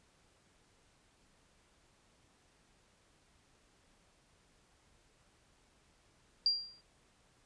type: tone with exponential decay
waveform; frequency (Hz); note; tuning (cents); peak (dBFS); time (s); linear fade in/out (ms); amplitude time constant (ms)
sine; 4758; D8; +22; -24; 6.46-6.81; 1; 76
effects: pink hiss -69 dBFS RMS until 7.45 s + resampled to 22050 Hz